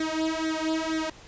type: tone with flanger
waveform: sawtooth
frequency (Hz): 318.5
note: D#4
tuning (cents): +41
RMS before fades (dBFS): -28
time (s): 0-1.1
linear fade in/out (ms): 5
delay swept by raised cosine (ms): 0.51 to 2.91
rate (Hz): 2.1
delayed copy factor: +0.85
effects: pink hiss -49 dBFS RMS until 1.27 s + resampled to 16000 Hz